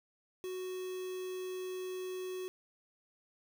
triangle tone with quantisation, 370 Hz, F#4, in tune, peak -36 dBFS, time 0.44-2.48 s, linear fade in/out 0 ms, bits 8, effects none

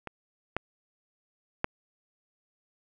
clicks, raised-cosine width 0.5 ms, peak -22 / -13 / -10 dBFS, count 3, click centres 0.073 / 0.566 / 1.644 s, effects none

